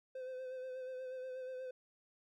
triangle tone with vibrato, 514 Hz, C5, 31 cents flat, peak -40 dBFS, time 0.15-1.71 s, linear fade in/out 5 ms, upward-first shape sine, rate 8.3 Hz, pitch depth 28 cents each way, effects none

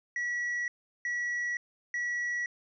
triangle tone bursts, 1934 Hz, B6, 37 cents flat, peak -28 dBFS, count 3, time 0.16-2.46 s, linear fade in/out 2 ms, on 520 ms, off 370 ms, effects resampled to 16000 Hz

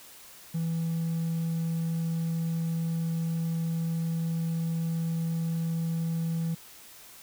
triangle tone, 164.81 Hz, E3, in tune, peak -24 dBFS, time 0.54-6.55 s, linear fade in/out 10 ms, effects tanh soft clip ceiling -21 dBFS + white hiss -50 dBFS RMS until 7.22 s

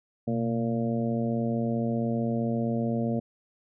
harmonic tone with a mistuned harmonic, 115.4 Hz, A#2, 17 cents flat, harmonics 1 / 2 / 3 / 4 / 5 / 6, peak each -31 / -27 / -38 / -35 / -35 / -39 dBFS, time 0.27-3.2 s, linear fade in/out 10 ms, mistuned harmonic 1, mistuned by +110 cents, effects none

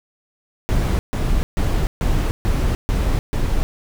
brown noise bursts, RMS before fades -18 dBFS, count 7, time 0.69-3.63 s, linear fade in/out 0 ms, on 300 ms, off 140 ms, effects none

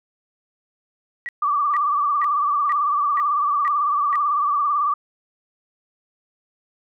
sine tone bursts, 1921 Hz, B6, 48 cents flat, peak -26 dBFS, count 7, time 1.26-4.156 s, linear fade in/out 0 ms, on 28 ms, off 450 ms
sine tone with vibrato, 1167 Hz, D6, 11 cents flat, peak -17 dBFS, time 1.42-4.94 s, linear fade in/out 5 ms, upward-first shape sine, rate 18 Hz, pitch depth 68 cents each way
effects none

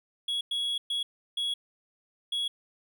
triangle tone bursts at uneven times, 3342 Hz, G#7, 10 cents sharp, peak -26 dBFS, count 5, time 0.28-0.41 / 0.51-0.78 / 0.9-1.03 / 1.37-1.54 / 2.32-2.48 s, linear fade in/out 5 ms, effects none

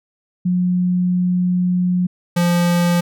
sine / square tone pair in turn, 180 / 173.97 Hz, F#3 / F3, -47 / -6 cents, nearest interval minor second, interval 59 cents, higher first, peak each -14 dBFS, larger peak neither, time 0.45-2.07 / 2.36-3.01 s, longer first, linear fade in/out 10 ms, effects none

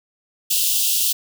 white high-pass noise, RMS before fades -19 dBFS, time 0.5-1.13 s, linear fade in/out 10 ms, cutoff 2700 Hz, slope 96 dB/octave, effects none

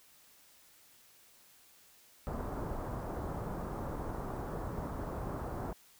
pink low-pass noise, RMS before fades -39 dBFS, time 2.27-5.73 s, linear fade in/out 0 ms, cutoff 1200 Hz, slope 24 dB/octave, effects white hiss -62 dBFS RMS until 5.99 s

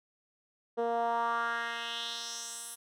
10% pulse tone with band-pass filter sweep, 233.2 Hz, A#3, 1 cent sharp, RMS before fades -34 dBFS, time 0.77-2.76 s, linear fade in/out 20 ms, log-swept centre 480 to 11000 Hz, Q 2.6, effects none

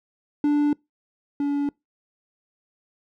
triangle tone pair in turn, 293.1 / 285.6 Hz, D4 / D4, -3 / -48 cents, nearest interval unison, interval 45 cents, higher first, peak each -15 / -19 dBFS, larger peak first, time 0.44-0.73 / 1.4-1.69 s, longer neither, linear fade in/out 2 ms, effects noise-tail reverb RT60 0.2 s tail -25 dB re dry

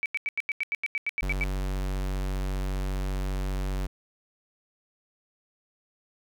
sine tone bursts, 2296 Hz, D7, 40 cents flat, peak -25 dBFS, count 13, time 0.03-1.438 s, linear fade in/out 0 ms, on 28 ms, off 87 ms
square tone, 47.46 Hz, F#1, 45 cents sharp, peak -28 dBFS, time 1.22-3.87 s, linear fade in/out 10 ms
effects none

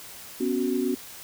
sine chord, B suspended second, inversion none, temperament equal with one note detuned, 249.4 / 277.2 / 370 Hz, B3 / C#4 / F#4, +17 / 0 / 0 cents, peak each -27 / -28 / -27 dBFS, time 0.4-0.95 s, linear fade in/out 10 ms, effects white hiss -43 dBFS RMS until 1.23 s

